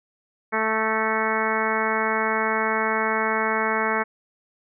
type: harmonic tone with a mistuned harmonic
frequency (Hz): 220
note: A3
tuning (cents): 0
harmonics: 1 / 2 / 3 / 4 / 5 / 6 / 7 / 8 / 9 / 10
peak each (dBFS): -31 / -28 / -31 / -28 / -29 / -29 / -30 / -31 / -32 / -30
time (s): 0.52-4.04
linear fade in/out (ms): 20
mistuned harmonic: 9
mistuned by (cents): -31
effects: none